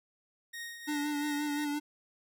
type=tone with tremolo; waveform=sawtooth; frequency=1864.7 Hz; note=A#6; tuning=in tune; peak=-35 dBFS; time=0.53-1.65 s; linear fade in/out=10 ms; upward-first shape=triangle; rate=2.9 Hz; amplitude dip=60%
type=tone with vibrato; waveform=square; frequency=293.7 Hz; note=D4; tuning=in tune; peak=-32 dBFS; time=0.87-1.8 s; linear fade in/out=20 ms; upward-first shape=sine; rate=5.7 Hz; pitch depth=29 cents each way
effects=none

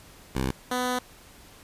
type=tone pair in turn; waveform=10% pulse; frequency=65.41 / 249.8 Hz; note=C2 / B3; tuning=0 / +20 cents; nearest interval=octave + major seventh; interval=2320 cents; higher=second; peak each=-17 dBFS; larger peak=neither; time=0.35-0.51 / 0.71-0.99 s; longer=second; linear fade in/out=5 ms; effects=pink hiss -51 dBFS RMS until 1.63 s + resampled to 32000 Hz

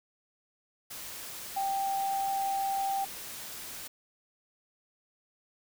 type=tone in noise; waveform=sine; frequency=784 Hz; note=G5; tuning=in tune; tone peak=-28 dBFS; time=1.56-3.05 s; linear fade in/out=10 ms; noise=white; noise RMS=-42 dBFS; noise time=0.9-3.88 s; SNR=+11 dB; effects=none

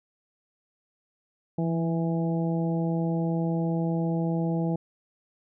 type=harmonic tone with a mistuned harmonic; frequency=165 Hz; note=E3; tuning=2 cents sharp; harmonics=1 / 2 / 3 / 4 / 5; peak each=-25 / -31 / -35 / -37 / -39 dBFS; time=1.58-4.76 s; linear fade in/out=5 ms; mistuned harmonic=1; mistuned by=+23 cents; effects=none

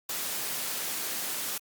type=high-pass noise; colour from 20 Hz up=white; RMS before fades=-33 dBFS; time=0.09-1.58 s; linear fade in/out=5 ms; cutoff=160 Hz; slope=12 dB/octave; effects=Opus 48 kbps

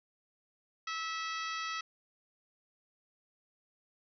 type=harmonic tone; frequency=651 Hz; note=E5; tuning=22 cents flat; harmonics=2 / 3 / 4 / 5 / 6 / 7 / 8 / 9; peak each=-38 / -42 / -44 / -46 / -48 / -49 / -50 / -51 dBFS; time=0.87-1.81 s; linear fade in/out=5 ms; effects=none

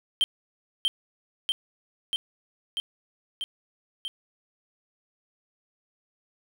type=tone with echo; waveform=triangle; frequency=3136 Hz; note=G7; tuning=in tune; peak=-17 dBFS; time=0.21-0.24 s; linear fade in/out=0 ms; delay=640 ms; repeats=6; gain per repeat=-2 dB; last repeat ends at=4.08 s; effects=none

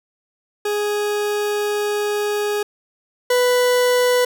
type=tone pair in turn; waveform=40% pulse; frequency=415.3 / 494.8 Hz; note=G#4 / B4; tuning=0 / +3 cents; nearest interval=minor third; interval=303 cents; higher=second; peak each=-18 / -13 dBFS; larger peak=second; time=0.65-2.63 / 3.3-4.25 s; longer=first; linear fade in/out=5 ms; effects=none

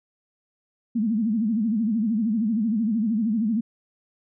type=tone with vibrato; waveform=sine; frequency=220 Hz; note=A3; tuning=in tune; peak=-20 dBFS; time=0.95-3.61 s; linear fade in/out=10 ms; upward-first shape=sine; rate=13 Hz; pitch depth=140 cents each way; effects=none

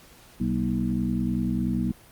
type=harmonic tone with a mistuned harmonic; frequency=63 Hz; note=B1; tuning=35 cents sharp; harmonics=1 / 2 / 3 / 4 / 5; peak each=-33 / -32 / -27 / -27 / -33 dBFS; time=0.4-1.92 s; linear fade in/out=5 ms; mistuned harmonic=4; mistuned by=-89 cents; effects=pink hiss -52 dBFS RMS until 2.11 s + Opus 48 kbps

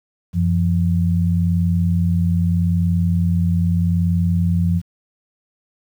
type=tone pair together; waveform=sine; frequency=91.01 / 171.8 Hz; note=F#2 / F3; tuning=-28 / -28 cents; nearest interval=major seventh; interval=1100 cents; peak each=-17 dBFS; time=0.33-4.82 s; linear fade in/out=50 ms; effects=8-bit

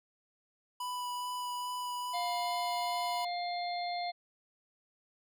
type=tone with vibrato; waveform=square; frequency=987.8 Hz; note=B5; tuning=in tune; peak=-36 dBFS; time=0.8-3.25 s; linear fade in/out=5 ms; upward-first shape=sine; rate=2.4 Hz; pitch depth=9 cents each way
type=harmonic tone; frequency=704 Hz; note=F5; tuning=14 cents sharp; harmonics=1 / 3 / 5 / 6; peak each=-34 / -44 / -48 / -43 dBFS; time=2.13-4.12 s; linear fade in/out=20 ms
effects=none

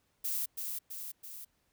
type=noise with echo; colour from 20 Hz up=violet; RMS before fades=-34 dBFS; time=0.24-0.46 s; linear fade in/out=10 ms; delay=330 ms; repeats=3; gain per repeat=-4 dB; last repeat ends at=1.45 s; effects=pink hiss -75 dBFS RMS until 1.72 s

